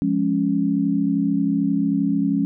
sine chord, Db major, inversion first, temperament equal, 174.61 / 207.7 / 277.2 Hz, F3 / Ab3 / Db4, 0 / 0 / 0 cents, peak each -24 / -22 / -20 dBFS, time 0.02-2.45 s, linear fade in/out 0 ms, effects none

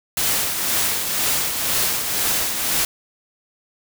white noise with tremolo, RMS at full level -19 dBFS, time 0.17-2.85 s, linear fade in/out 2 ms, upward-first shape triangle, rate 2 Hz, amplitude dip 50%, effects none

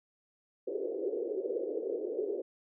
pink band-pass noise, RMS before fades -35 dBFS, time 0.67-2.42 s, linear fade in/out 10 ms, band 370 to 480 Hz, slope 48 dB/octave, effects none

